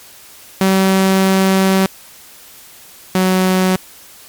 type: tone pair in turn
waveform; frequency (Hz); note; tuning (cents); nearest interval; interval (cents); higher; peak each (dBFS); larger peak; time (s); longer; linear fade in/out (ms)
sawtooth; 191.1 / 186.2; G3 / F#3; -44 / +11; unison; 45; first; -6 / -7; first; 0.61-1.86 / 3.15-3.76; first; 2
effects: white hiss -40 dBFS RMS until 4.28 s + MP3 96 kbps